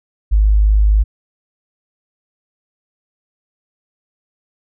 sine tone, 51.91 Hz, G#1, in tune, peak -8 dBFS, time 0.31-1.04 s, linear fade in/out 20 ms, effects none

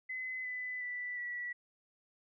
sine tone with pitch steps, 2030 / 2002 / 1974.5 / 1947.3 Hz, B6 / B6 / B6 / B6, +47 / +23 / -1 / -25 cents, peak -37 dBFS, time 0.09-1.53 s, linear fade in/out 10 ms, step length 360 ms, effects none

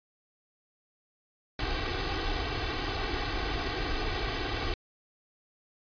pink noise with comb filter, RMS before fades -31 dBFS, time 1.59-4.74 s, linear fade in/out 2 ms, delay 2.6 ms, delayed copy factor +0.8, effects resampled to 11025 Hz

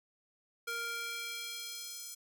square tone with high-pass filter sweep, 466.2 Hz, A#4, in tune, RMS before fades -41 dBFS, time 0.67-2.15 s, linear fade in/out 10 ms, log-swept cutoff 1100 to 6600 Hz, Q 1.2, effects none

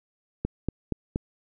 click train, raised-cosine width 3 ms, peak -13 dBFS, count 4, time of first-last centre 0.45-1.159 s, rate 4.23 Hz, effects none

